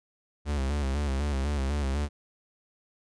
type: tone with vibrato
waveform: 45% pulse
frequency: 70 Hz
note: C#2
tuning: 18 cents sharp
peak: -26 dBFS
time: 0.45-2.09 s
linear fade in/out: 50 ms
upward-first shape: square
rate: 4 Hz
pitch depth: 75 cents each way
effects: resampled to 22050 Hz